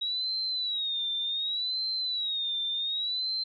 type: tone with vibrato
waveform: sine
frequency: 3834 Hz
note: A#7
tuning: 48 cents sharp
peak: -28 dBFS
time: 0.01-3.44 s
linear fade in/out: 10 ms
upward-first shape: sine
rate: 0.67 Hz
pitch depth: 120 cents each way
effects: none